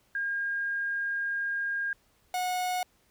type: tone pair in turn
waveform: sine / 45% pulse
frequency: 1617 / 729.5 Hz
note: G#6 / F#5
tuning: -47 / -25 cents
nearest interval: octave + major second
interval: 1378 cents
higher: first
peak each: -28 dBFS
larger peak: neither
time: 0.15-1.93 / 2.34-2.83 s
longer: first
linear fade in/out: 2 ms
effects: pink hiss -67 dBFS RMS until 3.1 s